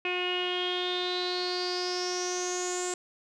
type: tone with low-pass filter sweep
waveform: sawtooth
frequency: 360.4 Hz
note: F#4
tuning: 45 cents flat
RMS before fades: -31 dBFS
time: 0.05-2.94 s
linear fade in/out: 2 ms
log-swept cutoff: 2600 to 7600 Hz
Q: 9.6
effects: none